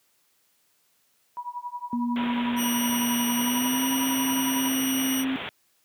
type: tone with tremolo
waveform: sine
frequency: 972 Hz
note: B5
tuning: 28 cents flat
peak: -28 dBFS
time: 1.37-4.68 s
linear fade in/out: 0 ms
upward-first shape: triangle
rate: 11 Hz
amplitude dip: 100%
type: tone with pitch glide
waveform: sine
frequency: 239.7 to 264.4 Hz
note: A#3 to C4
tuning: +48 to +18 cents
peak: -24 dBFS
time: 1.93-5.36 s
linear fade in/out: 0 ms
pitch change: +170 cents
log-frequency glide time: 3.36-3.88 s
type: low-pass noise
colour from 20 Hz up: white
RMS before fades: -35 dBFS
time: 2.16-5.49 s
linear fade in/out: 0 ms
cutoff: 3500 Hz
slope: 96 dB/octave
type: tone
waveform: 10% pulse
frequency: 2911 Hz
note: F#7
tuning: 29 cents flat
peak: -20 dBFS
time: 2.56-5.25 s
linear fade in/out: 50 ms
effects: white hiss -67 dBFS RMS until 5.84 s + high-pass 100 Hz 12 dB/octave